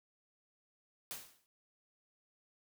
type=noise with exponential decay; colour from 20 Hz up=white; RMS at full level=-41 dBFS; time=1.11-1.46 s; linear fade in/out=0 ms; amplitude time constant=75 ms; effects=none